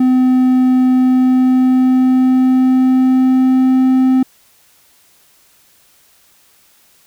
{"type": "tone with pitch glide", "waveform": "triangle", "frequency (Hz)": [255.4, 259.4], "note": ["C4", "C4"], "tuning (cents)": [-42, -15], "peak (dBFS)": -6, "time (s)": [0, 4.23], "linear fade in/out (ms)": 5, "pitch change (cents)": 27, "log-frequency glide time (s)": [0.9, 3.86], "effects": ["white hiss -51 dBFS RMS until 7.06 s"]}